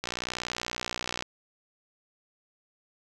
click train, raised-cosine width 0.2 ms, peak -14 dBFS, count 73, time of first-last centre 0.04-1.224 s, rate 60.8 Hz, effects none

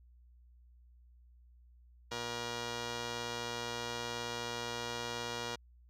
5% pulse tone pair together, 119 / 476 Hz, A#2 / A#4, +36 / +36 cents, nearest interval 2 octaves, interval 2400 cents, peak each -30 / -29 dBFS, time 2.11-5.56 s, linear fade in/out 10 ms, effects added 60 Hz sine -58 dBFS peak until 5.89 s + low-pass 8000 Hz 12 dB/octave

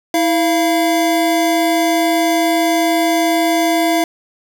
square tone pair together, 325.3 / 687 Hz, E4 / F5, -23 / -29 cents, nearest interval octave + minor second, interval 1294 cents, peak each -16 dBFS, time 0.14-4.04 s, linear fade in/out 2 ms, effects none

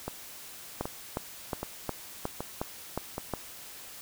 two click trains, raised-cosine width 1 ms, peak -16 / -19 dBFS, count 8 / 5, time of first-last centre 0.81-3.337 / 0.08-3.181 s, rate 2.77 / 1.29 Hz, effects white hiss -46 dBFS RMS until 4.01 s

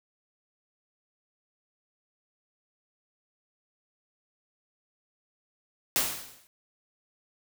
white noise with exponential decay, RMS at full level -23 dBFS, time 5.96-6.47 s, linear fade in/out 0 ms, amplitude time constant 110 ms, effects none

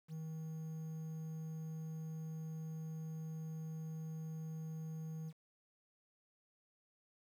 triangle tone, 158.9 Hz, D#3, 37 cents sharp, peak -40 dBFS, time 0.08-5.33 s, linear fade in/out 50 ms, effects 11-bit

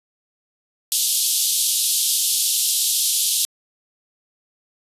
white band-pass noise, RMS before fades -20 dBFS, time 0.92-3.45 s, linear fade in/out 0 ms, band 3100 to 13000 Hz, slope 48 dB/octave, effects resampled to 32000 Hz

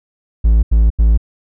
triangle tone bursts, 55 Hz, A1, in tune, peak -5 dBFS, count 3, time 0.44-1.176 s, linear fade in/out 10 ms, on 190 ms, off 83 ms, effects none

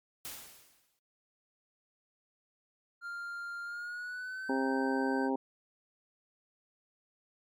white noise with exponential decay, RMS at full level -40 dBFS, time 0.25-0.99 s, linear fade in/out 0 ms, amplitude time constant 160 ms
triangle tone with pitch glide, 1396.9 to 1550 Hz, F6 to G6, 0 to -20 cents, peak -36 dBFS, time 3.01-5.3 s, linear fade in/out 50 ms, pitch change +180 cents, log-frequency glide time 3.64-4.53 s
harmonic tone, 133.3 Hz, C3, 33 cents sharp, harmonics 2 / 3 / 4 / 5 / 6 / 7, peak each -31 / -35 / -38 / -47 / -38 / -39 dBFS, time 4.49-5.36 s, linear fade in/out 5 ms
effects MP3 96 kbps

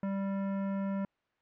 sine tone with hard clipping, 196 Hz, G3, in tune, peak -33 dBFS, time 0.03-1.05 s, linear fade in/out 2 ms, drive 16 dB, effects white hiss -75 dBFS RMS until 1.41 s + low-pass 2000 Hz 12 dB/octave

